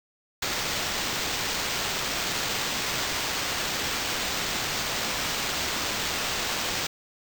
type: noise with sample-and-hold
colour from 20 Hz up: white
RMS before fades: -29 dBFS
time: 0.42-6.87 s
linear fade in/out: 5 ms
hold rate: 11025 Hz
effects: none